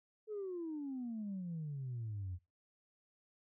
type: exponential sweep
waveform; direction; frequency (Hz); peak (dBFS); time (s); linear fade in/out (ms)
sine; down; 440 to 86.3; -38; 0.27-2.39; 50
effects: noise-tail reverb RT60 0.3 s tail -22 dB re dry + tanh soft clip ceiling -36 dBFS